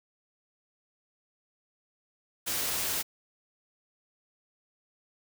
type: noise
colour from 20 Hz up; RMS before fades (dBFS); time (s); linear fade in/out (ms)
white; -31; 2.46-3.03; 20
effects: none